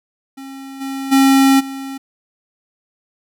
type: tone with level steps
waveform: square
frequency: 270 Hz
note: C#4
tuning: 45 cents flat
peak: -31 / -23 / -9 / -26 dBFS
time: 0.37-1.98 s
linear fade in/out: 10 ms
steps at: 0.8 / 1.11 / 1.59 s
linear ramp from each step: 20 ms
effects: none